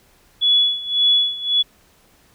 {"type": "tone with tremolo", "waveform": "sine", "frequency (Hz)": 3400, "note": "G#7", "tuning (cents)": 40, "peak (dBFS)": -11, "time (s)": [0.41, 1.63], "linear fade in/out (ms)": 20, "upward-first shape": "sine", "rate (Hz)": 1.8, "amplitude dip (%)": 85, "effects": ["pink hiss -55 dBFS RMS until 2.34 s"]}